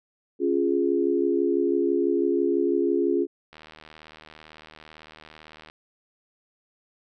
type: chord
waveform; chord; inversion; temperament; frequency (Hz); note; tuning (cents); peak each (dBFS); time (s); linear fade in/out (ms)
sine; Db major; none; equal; 277.2 / 349.2 / 415.3; Db4 / F4 / Ab4; 0 / 0 / 0; -26 / -23 / -25; 0.39-3.27; 50
type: click train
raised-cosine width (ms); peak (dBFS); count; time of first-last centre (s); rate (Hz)
0.3; -29; 170; 3.53-5.699; 77.9
effects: none